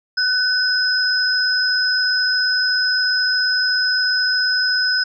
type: tone pair together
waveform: sine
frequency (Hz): 1501 / 5084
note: F#6 / D#8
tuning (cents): +24 / +36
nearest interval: octave + major sixth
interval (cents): 2112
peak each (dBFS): -18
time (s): 0.17-5.04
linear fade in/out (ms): 10
effects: none